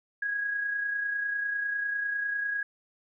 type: tone with amplitude modulation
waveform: sine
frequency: 1652 Hz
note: G#6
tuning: 10 cents flat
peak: -26 dBFS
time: 0.22-2.63 s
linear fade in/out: 5 ms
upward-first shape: sine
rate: 30 Hz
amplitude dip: 40%
effects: none